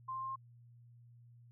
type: tone with pitch steps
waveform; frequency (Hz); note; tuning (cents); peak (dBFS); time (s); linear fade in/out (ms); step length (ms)
sine; 1046.5 / 1052.6 / 1058.7 / 1064.8; C6 / C6 / C6 / C6; 0 / +10 / +20 / +30; -38; 0.08-0.36; 10; 70
effects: added 119 Hz sine -57 dBFS peak until 1.51 s